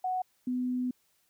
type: tone pair in turn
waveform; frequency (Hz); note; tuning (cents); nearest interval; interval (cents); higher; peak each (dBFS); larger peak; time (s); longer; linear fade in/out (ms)
sine; 740 / 250.6; F#5 / B3; 0 / +25; octave + perfect fifth; 1875; first; -28; neither; 0.04-0.22 / 0.47-0.91; second; 5
effects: white hiss -71 dBFS RMS until 1.29 s